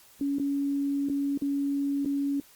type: tone with dropouts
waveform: sine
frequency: 280.8 Hz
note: C#4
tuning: 22 cents sharp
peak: -25 dBFS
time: 0.21-2.4 s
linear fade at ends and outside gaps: 2 ms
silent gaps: 0.385-0.397 / 1.088-1.097 / 1.376-1.42 / 2.049-2.058 s
effects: white hiss -56 dBFS RMS until 2.55 s + Opus 48 kbps